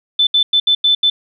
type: tone bursts at uneven times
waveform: sine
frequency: 3520 Hz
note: A7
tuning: in tune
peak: -9 dBFS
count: 6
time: 0.19-0.27 / 0.34-0.43 / 0.53-0.6 / 0.67-0.75 / 0.84-0.95 / 1.03-1.1 s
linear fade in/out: 5 ms
effects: none